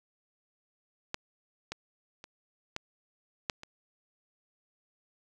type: clicks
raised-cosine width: 0.2 ms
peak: -15 / -19 / -28 / -17 / -12 / -27 dBFS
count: 6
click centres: 1.144 / 1.72 / 2.241 / 2.764 / 3.498 / 3.634 s
effects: none